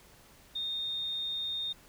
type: tone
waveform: sine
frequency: 3670 Hz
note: A#7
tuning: 28 cents flat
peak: -32 dBFS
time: 0.55-1.73 s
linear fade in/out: 10 ms
effects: pink hiss -58 dBFS RMS until 1.88 s